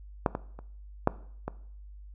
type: clicks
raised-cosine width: 1 ms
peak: -9 / -16 / -29 / -7 / -18 dBFS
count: 5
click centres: 0.262 / 0.351 / 0.59 / 1.074 / 1.48 s
effects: noise-tail reverb RT60 0.6 s tail -18 dB re dry + added 50 Hz sine -44 dBFS peak until 2.14 s